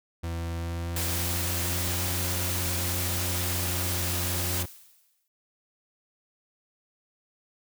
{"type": "tone with pitch glide", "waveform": "40% pulse", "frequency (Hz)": [84, 88.99], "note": ["E2", "F2"], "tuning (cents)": [33, 33], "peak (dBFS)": -29, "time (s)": [0.23, 4.66], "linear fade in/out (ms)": 10, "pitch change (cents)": 100, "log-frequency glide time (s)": [0.53, 2.08]}
{"type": "noise", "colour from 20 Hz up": "white", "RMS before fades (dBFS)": -31, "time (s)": [0.96, 4.63], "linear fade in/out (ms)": 5}
{"type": "noise with exponential decay", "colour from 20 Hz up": "blue", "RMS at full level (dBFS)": -38, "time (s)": [4.54, 5.28], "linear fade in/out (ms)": 1, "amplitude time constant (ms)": 160}
{"effects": []}